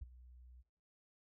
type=tone with ADSR envelope; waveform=sine; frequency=61.74 Hz; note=B1; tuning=in tune; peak=-38 dBFS; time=0.01-0.63 s; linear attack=12 ms; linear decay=18 ms; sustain=-18 dB; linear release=31 ms; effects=noise-tail reverb RT60 0.6 s tail -20 dB re dry + tanh soft clip ceiling -35 dBFS